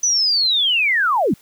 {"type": "linear sweep", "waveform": "sine", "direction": "down", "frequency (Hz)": [6060, 149.3], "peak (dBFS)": -14, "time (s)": [0.03, 1.34], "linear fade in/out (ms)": 5, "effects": ["white hiss -52 dBFS RMS until 1.41 s"]}